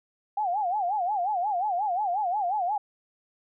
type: tone with vibrato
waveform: sine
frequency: 772 Hz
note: G5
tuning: 27 cents flat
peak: -24 dBFS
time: 0.37-2.78 s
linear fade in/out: 5 ms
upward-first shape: sine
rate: 5.6 Hz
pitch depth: 190 cents each way
effects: none